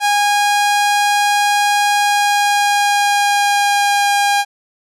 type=tone with pitch glide; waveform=sawtooth; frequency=820 to 810.1 Hz; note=G#5 to G#5; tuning=-22 to -43 cents; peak=-8 dBFS; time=0-4.45 s; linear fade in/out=50 ms; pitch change=-21 cents; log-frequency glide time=1.96-4.1 s; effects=low-pass 11000 Hz 12 dB/octave